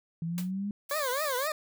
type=exponential sweep; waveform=sine; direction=up; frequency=162.4 to 207.7 Hz; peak=-30 dBFS; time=0.22-0.71 s; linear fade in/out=2 ms
type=noise with exponential decay; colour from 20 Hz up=white; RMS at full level=-36 dBFS; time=0.38-0.51 s; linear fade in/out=0 ms; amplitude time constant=28 ms
type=noise; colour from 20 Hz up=blue; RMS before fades=-39 dBFS; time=0.89-1.48 s; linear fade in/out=10 ms
type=tone with vibrato; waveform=20% pulse; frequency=554.4 Hz; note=C#5; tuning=in tune; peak=-24 dBFS; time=0.91-1.52 s; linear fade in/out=2 ms; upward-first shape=triangle; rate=3.9 Hz; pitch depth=240 cents each way
effects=none